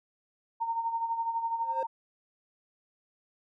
sine tone with tremolo, 918 Hz, A#5, 27 cents flat, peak -26 dBFS, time 0.6-1.87 s, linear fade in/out 20 ms, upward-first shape sine, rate 12 Hz, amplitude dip 60%
triangle tone with exponential growth, 528 Hz, C5, 16 cents sharp, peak -27 dBFS, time 1.54-1.83 s, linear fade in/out 2 ms, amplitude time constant 61 ms
effects none

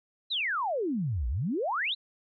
sine exponential two-way sweep, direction down then up, 4186 to 55 to 4186 Hz, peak -27 dBFS, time 0.3-1.95 s, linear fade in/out 20 ms, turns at 1.28 s, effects none

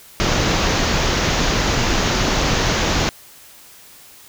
pink low-pass noise, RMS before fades -18 dBFS, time 0.2-3.09 s, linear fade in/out 0 ms, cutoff 6900 Hz, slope 96 dB/octave, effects white hiss -44 dBFS RMS until 4.28 s

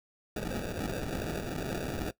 white noise with sample-and-hold, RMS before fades -35 dBFS, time 0.36-2.11 s, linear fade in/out 2 ms, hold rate 1050 Hz, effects noise-tail reverb RT60 0.1 s tail -18 dB re dry

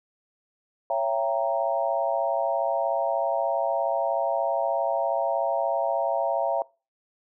sine chord, C# diminished seventh, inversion none, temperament equal with one note detuned, 554.4 / 671.2 / 784 / 932.3 Hz, C#5 / E5 / G5 / Bb5, 0 / +31 / 0 / 0 cents, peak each -28 / -26 / -30 / -30 dBFS, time 0.9-6.62 s, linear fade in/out 2 ms, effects noise-tail reverb RT60 0.3 s tail -22 dB re dry

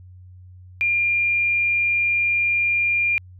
sine tone, 2400 Hz, D7, 37 cents sharp, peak -17 dBFS, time 0.81-3.18 s, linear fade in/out 0 ms, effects added 91 Hz sine -41 dBFS peak until 3.39 s

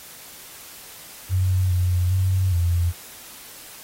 sine tone with pitch steps, 92.7 / 89.7 / 93.7 / 86.2 Hz, F#2 / F2 / F#2 / F2, +4 / +47 / +22 / -22 cents, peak -17 dBFS, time 1.29-2.93 s, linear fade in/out 50 ms, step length 410 ms, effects white hiss -42 dBFS RMS until 3.83 s + AAC 48 kbps

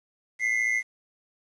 triangle tone pair together, 2009 / 2123 Hz, B6 / C7, +29 / +25 cents, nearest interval minor second, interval 96 cents, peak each -24 dBFS, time 0.39-0.83 s, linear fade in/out 50 ms, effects resampled to 22050 Hz + 9-bit

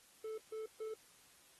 triangle tone bursts, 437.7 Hz, A4, 9 cents flat, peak -39 dBFS, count 3, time 0.24-0.94 s, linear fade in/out 5 ms, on 140 ms, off 140 ms, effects white hiss -65 dBFS RMS until 1.59 s + AAC 32 kbps

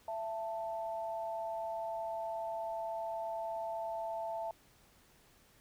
sine tone pair together, 667.4 / 884 Hz, E5 / A5, +21 / +8 cents, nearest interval perfect fourth, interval 487 cents, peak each -38 / -40 dBFS, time 0.08-4.51 s, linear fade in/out 2 ms, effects pink hiss -65 dBFS RMS until 5.6 s

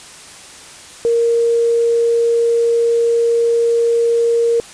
sine tone with quantisation, 466.2 Hz, A#4, in tune, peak -11 dBFS, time 1.05-4.6 s, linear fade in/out 0 ms, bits 6, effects white hiss -37 dBFS RMS until 4.73 s + resampled to 22050 Hz

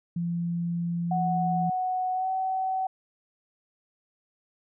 sine tone, 171.2 Hz, F3, 34 cents flat, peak -26 dBFS, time 0.16-1.7 s, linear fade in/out 5 ms
sine tone with pitch glide, 740 to 756.9 Hz, F#5 to F#5, 0 to +39 cents, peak -25 dBFS, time 1.11-2.87 s, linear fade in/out 5 ms, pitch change +39 cents, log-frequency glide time 2.13-2.29 s
effects none

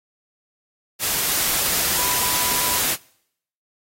sine tone in noise, 987.8 Hz, B5, in tune, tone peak -30 dBFS, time 1.94-2.81 s, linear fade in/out 50 ms, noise white, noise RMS -21 dBFS, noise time 0.99-2.97 s, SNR -12 dB, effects noise-tail reverb RT60 0.7 s tail -24 dB re dry + AAC 48 kbps

